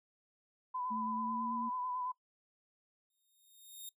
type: tone with vibrato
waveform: sine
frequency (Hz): 1002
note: B5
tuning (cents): +25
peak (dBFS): -36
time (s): 0.74-2.12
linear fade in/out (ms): 10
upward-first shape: sine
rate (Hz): 9.1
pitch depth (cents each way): 30
type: tone with pitch glide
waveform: sine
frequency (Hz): 220 to 231.2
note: A3 to A#3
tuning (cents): 0 to -14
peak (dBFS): -39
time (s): 0.9-1.7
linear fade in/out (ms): 20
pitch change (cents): +86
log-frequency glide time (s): 1.1-1.55
type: tone with exponential growth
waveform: 5% pulse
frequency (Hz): 3697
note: A#7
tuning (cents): -15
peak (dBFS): -35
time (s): 3.1-3.89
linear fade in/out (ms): 2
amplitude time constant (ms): 170
effects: noise-tail reverb RT60 0.1 s tail -20 dB re dry